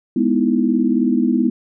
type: chord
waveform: sine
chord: E major seventh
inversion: first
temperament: equal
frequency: 207.7 / 246.9 / 311.1 / 329.6 Hz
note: G#3 / B3 / D#4 / E4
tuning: 0 / 0 / 0 / 0 cents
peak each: -20 / -16 / -22 / -21 dBFS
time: 0.16-1.5 s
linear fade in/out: 5 ms
effects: none